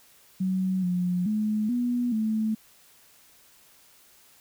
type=tone with pitch steps; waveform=sine; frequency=187.4 / 179.1 / 213.6 / 243.6 / 218.4 Hz; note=F#3 / F3 / G#3 / B3 / A3; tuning=+22 / +44 / +49 / -24 / -13 cents; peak=-23 dBFS; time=0.4-2.55 s; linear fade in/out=10 ms; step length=430 ms; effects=white hiss -57 dBFS RMS until 4.4 s